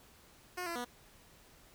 10% pulse tone with pitch steps, 360.3 / 339.5 / 243.5 Hz, F#4 / F4 / B3, -46 / -49 / -24 cents, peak -29 dBFS, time 0.57-0.849 s, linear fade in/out 10 ms, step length 93 ms, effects pink hiss -61 dBFS RMS until 1.74 s

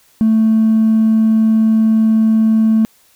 sine tone with hard clipping, 220.9 Hz, A3, 7 cents sharp, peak -9 dBFS, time 0.21-2.85 s, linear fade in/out 0 ms, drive 1 dB, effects white hiss -52 dBFS RMS until 3.15 s

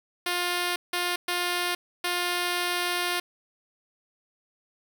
5% pulse tone bursts at uneven times, 353.7 Hz, F4, 22 cents sharp, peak -14 dBFS, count 4, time 0.26-0.76 / 0.93-1.16 / 1.28-1.75 / 2.04-3.2 s, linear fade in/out 5 ms, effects none

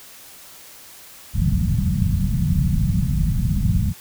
white low-pass noise, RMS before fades -19 dBFS, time 1.33-3.94 s, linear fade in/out 50 ms, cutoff 190 Hz, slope 48 dB/octave, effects white hiss -43 dBFS RMS until 4 s

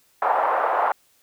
white band-pass noise, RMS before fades -21 dBFS, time 0.22-0.92 s, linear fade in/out 2 ms, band 600 to 1100 Hz, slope 24 dB/octave, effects white hiss -61 dBFS RMS until 1.22 s

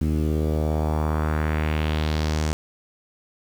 sawtooth tone with low-pass filter sweep, 77.2 Hz, D#2, 13 cents flat, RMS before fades -23 dBFS, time 0.01-2.53 s, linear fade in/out 0 ms, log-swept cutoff 260 to 7500 Hz, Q 2, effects 7-bit

